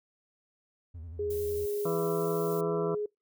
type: tone with vibrato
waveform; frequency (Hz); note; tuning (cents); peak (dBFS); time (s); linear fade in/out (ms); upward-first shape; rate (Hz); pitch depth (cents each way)
triangle; 82.41; E2; 0; -38; 0.94-1.66; 10; square; 11; 91
type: tone with pitch glide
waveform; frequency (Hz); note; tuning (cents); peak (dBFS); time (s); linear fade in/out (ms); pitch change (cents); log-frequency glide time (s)
sine; 413.4 to 418.2; G#4 to G#4; -8 to +12; -29; 1.19-3.06; 5; +20; 2.05-2.32
type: noise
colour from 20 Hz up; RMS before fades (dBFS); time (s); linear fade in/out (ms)
violet; -44; 1.3-2.61; 5
type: harmonic tone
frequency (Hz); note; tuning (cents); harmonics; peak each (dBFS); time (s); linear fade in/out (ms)
166.6; E3; +19; 1 / 2 / 3 / 4 / 6 / 7 / 8; -34 / -38 / -36 / -38 / -42 / -43 / -43; 1.85-2.95; 5
effects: noise-tail reverb RT60 0.2 s tail -26 dB re dry